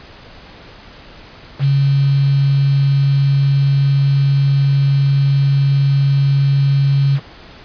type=tone with quantisation; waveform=sine; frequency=138.6 Hz; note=C#3; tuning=in tune; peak=-10 dBFS; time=1.59-7.2 s; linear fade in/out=50 ms; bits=5; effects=pink hiss -39 dBFS RMS until 7.64 s + resampled to 11025 Hz